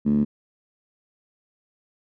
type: tone with band-pass filter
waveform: 10% pulse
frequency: 73.42 Hz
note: D2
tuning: in tune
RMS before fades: -20 dBFS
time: 0.05-0.25 s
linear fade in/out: 20 ms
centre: 220 Hz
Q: 5.6
effects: none